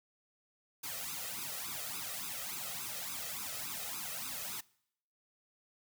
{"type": "noise with flanger", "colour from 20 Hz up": "white", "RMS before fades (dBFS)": -41, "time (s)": [0.83, 4.61], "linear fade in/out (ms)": 10, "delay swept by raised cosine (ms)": [0.79, 1.61], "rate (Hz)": 3.5, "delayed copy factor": 0.9, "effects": ["noise-tail reverb RT60 0.7 s tail -23 dB re dry", "high-pass 100 Hz 12 dB/octave"]}